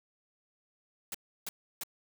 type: noise bursts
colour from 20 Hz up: white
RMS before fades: -38 dBFS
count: 3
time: 1.12-1.835 s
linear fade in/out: 2 ms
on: 25 ms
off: 320 ms
effects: none